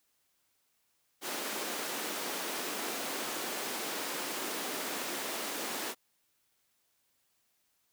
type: high-pass noise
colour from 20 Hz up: pink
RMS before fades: -37 dBFS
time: 1.21-5.95 s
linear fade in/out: 50 ms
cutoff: 260 Hz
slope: 24 dB/octave
effects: white hiss -75 dBFS RMS until 7.92 s